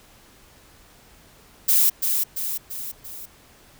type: noise with echo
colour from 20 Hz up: violet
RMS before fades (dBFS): -17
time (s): 1.68-1.9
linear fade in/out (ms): 10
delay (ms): 340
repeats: 4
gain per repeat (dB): -5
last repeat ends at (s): 3.26
effects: pink hiss -52 dBFS RMS until 3.79 s